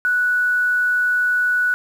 sine tone with quantisation, 1476 Hz, F#6, 5 cents flat, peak -15 dBFS, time 0.05-1.74 s, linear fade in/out 0 ms, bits 7, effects none

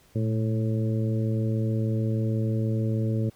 harmonic tone with a mistuned harmonic, 110 Hz, A2, in tune, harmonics 1 / 2 / 3 / 4 / 5, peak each -24 / -30 / -34 / -36 / -38 dBFS, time 0.15-3.3 s, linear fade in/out 10 ms, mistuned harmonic 1, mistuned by +56 cents, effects pink hiss -59 dBFS RMS until 3.35 s

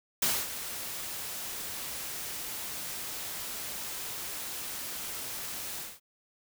white noise with ADSR envelope, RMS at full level -26 dBFS, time 0.22-6 s, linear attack 5 ms, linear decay 240 ms, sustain -12 dB, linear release 210 ms, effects none

